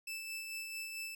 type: tone with tremolo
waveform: sawtooth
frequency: 2637 Hz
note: E7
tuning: in tune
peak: -36 dBFS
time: 0.07-1.15 s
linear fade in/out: 5 ms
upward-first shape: sine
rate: 4.5 Hz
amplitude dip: 35%
effects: none